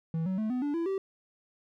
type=tone with pitch steps; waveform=triangle; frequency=162.7 / 187.98 / 217.2 / 250.9 / 289.9 / 334.9 / 387 Hz; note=E3 / F#3 / A3 / B3 / D4 / E4 / G4; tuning=-22 / +28 / -22 / +28 / -22 / +27 / -22 cents; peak=-26 dBFS; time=0.14-0.98 s; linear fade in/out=2 ms; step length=120 ms; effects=none